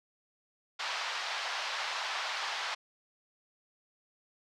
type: band-pass noise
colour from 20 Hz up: pink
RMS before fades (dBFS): -36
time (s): 0.79-2.75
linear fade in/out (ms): 10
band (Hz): 780 to 5100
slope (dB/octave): 24
effects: none

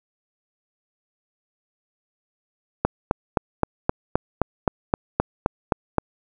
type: click train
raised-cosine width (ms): 1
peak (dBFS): -3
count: 13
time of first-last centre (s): 2.85-5.983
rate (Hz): 3.83
effects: none

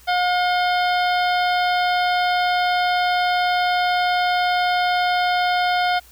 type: harmonic tone with a mistuned harmonic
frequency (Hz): 718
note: F5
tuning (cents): +48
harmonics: 1 / 2 / 3 / 4 / 5 / 6 / 7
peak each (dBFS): -18 / -24 / -28 / -30 / -32 / -34 / -35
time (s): 0.07-6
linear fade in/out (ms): 20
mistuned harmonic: 4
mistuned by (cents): +140
effects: added 60 Hz sine -50 dBFS peak until 6.11 s + white hiss -50 dBFS RMS until 6.11 s

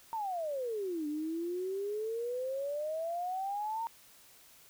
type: exponential two-way sweep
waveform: sine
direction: down then up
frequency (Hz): 927 to 293.7 to 927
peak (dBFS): -33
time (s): 0.13-3.87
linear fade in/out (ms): 0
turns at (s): 1.07
effects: white hiss -59 dBFS RMS until 4.69 s

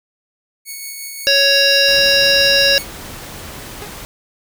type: tone with tremolo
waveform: 5% pulse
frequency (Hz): 2217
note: C#7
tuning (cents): 0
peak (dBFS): -16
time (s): 0.65-2.86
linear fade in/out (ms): 50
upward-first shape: sine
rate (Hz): 5.7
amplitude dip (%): 25
type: harmonic tone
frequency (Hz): 555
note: C#5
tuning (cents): +2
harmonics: 1 / 3 / 5 / 7 / 9 / 10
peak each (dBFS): -17 / -17 / -17 / -17 / -17 / -17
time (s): 1.27-2.78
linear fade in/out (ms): 0
type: noise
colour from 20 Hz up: pink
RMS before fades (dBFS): -32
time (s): 1.88-4.05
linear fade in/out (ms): 0
type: tone with exponential decay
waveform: sawtooth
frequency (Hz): 414.3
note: G#4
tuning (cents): -4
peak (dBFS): -21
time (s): 3.82-3.96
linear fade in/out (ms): 1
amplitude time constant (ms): 30
effects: none

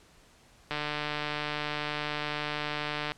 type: click train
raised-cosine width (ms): 0.3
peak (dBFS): -16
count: 360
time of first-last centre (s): 0.71-3.119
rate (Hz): 149
effects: pink hiss -59 dBFS RMS until 3.17 s + low-pass 9000 Hz 12 dB/octave

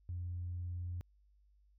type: tone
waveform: sine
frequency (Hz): 88.2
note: F2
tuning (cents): +18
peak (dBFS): -37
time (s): 0.09-1.01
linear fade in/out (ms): 0
effects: tanh soft clip ceiling -33 dBFS + added 50 Hz sine -65 dBFS peak until 1.78 s

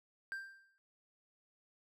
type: tone with exponential decay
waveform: triangle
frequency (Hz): 1579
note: G6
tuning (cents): +12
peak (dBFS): -35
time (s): 0.32-0.78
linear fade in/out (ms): 0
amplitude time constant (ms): 98
effects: none

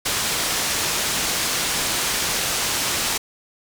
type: low-pass noise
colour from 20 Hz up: white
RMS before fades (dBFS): -23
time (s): 0.05-3.18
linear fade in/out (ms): 10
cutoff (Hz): 8100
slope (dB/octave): 12
effects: none

